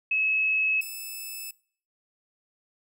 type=tone pair in turn; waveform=sine / 5% pulse; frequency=2579 / 2615 Hz; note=E7 / E7; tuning=-39 / -15 cents; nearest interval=unison; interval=24 cents; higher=second; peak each=-22 / -26 dBFS; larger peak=first; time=0.11-0.81 / 0.81-1.51 s; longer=neither; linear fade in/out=5 ms; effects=noise-tail reverb RT60 0.5 s tail -22 dB re dry